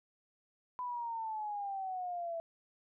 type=exponential sweep; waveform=sine; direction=down; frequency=1003 to 660 Hz; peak=-36 dBFS; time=0.79-2.4 s; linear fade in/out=0 ms; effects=none